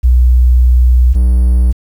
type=tone pair in turn; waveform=sine / triangle; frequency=61.74 / 61.21 Hz; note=B1 / B1; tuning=0 / -15 cents; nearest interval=unison; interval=15 cents; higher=first; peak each=-4 dBFS; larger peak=neither; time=0.03-1.14 / 1.14-1.73 s; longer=first; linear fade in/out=20 ms; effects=7-bit